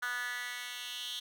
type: tone with high-pass filter sweep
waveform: 10% pulse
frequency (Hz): 245.4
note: B3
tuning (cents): -11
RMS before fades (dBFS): -39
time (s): 0.02-1.2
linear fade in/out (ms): 10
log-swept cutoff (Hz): 1500 to 3300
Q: 4.7
effects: none